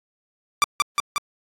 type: tone with echo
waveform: sawtooth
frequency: 1174 Hz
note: D6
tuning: 1 cent flat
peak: -10 dBFS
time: 0.62-0.64 s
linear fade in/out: 0 ms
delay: 180 ms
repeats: 3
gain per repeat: -2 dB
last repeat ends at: 1.18 s
effects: low-pass 11000 Hz 12 dB/octave + AAC 48 kbps